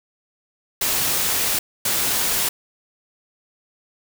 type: noise bursts at uneven times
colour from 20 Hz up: white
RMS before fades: -21 dBFS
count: 2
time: 0.81-1.59 / 1.85-2.49 s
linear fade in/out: 5 ms
effects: none